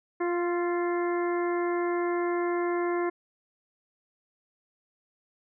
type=harmonic tone with a mistuned harmonic; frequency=349.2 Hz; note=F4; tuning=in tune; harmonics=1 / 2 / 3 / 4 / 5 / 6; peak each=-26 / -35 / -35 / -41 / -40 / -42 dBFS; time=0.2-3.1 s; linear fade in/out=10 ms; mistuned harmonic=4; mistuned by=-23 cents; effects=none